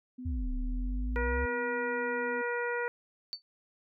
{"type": "tone with vibrato", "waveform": "sine", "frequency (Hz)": 251.8, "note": "B3", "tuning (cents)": 34, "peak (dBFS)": -39, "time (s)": [0.18, 2.42], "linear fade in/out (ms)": 10, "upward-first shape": "triangle", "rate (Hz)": 0.83, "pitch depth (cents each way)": 11}
{"type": "exponential two-way sweep", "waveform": "sine", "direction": "down then up", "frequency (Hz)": [91.2, 33.42, 71.5], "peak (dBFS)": -30, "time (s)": [0.25, 1.46], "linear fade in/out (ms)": 10, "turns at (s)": 0.51}
{"type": "harmonic tone", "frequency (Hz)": 480, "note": "B4", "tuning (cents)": -49, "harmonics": [1, 2, 3, 4, 5], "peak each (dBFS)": [-33, -38, -36, -38, -44], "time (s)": [1.16, 2.88], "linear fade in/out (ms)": 0}
{"type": "tone with exponential decay", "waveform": "sine", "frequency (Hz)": 4500, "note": "C#8", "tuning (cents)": 25, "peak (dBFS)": -30, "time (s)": [3.33, 3.42], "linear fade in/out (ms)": 0, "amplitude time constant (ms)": 18}
{"effects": []}